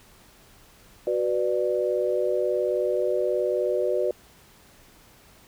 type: chord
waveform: sine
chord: B minor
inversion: second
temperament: just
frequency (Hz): 370.4 / 493.9 / 592.7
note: F#4 / B4 / D5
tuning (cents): +2 / 0 / +16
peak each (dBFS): -26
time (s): 1.07-4.11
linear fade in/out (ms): 2
effects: pink hiss -54 dBFS RMS until 5.47 s